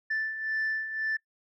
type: beating tone pair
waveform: sine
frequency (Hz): 1760 / 1761.9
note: A6 / A6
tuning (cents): 0 / +2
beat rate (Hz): 1.9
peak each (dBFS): -34 / -28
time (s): 0.1-1.17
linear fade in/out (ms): 10
effects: noise-tail reverb RT60 0.1 s tail -22 dB re dry + tanh soft clip ceiling -24 dBFS